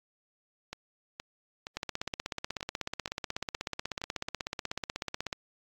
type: two click trains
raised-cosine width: 0.2 ms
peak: -16 / -21 dBFS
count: 59 / 8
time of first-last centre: 1.77-5.328 / 0.73-4.016 s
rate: 16.3 / 2.13 Hz
effects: AAC 48 kbps